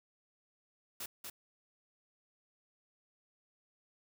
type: noise with echo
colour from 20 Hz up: white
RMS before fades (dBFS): -42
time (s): 1-1.06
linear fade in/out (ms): 5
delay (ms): 240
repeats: 1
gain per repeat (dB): -3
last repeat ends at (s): 1.3
effects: none